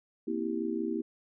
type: chord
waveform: sine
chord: C dominant seventh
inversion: third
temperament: just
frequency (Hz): 235.5 / 261.6 / 327 / 392.4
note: Bb3 / C4 / E4 / G4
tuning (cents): +18 / 0 / -14 / +2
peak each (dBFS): -35 / -39 / -33 / -36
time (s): 0.27-1.02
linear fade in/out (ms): 10
effects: none